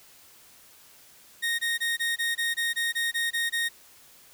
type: tone bursts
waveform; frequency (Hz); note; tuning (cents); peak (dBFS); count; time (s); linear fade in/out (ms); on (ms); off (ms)
30% pulse; 1858; A#6; -6; -22; 12; 1.42-3.691; 20; 170; 21
effects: white hiss -54 dBFS RMS until 4.33 s